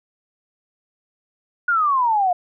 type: exponential sweep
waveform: sine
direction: down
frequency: 1463 to 698.5 Hz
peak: -15 dBFS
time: 1.68-2.33 s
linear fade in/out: 5 ms
effects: none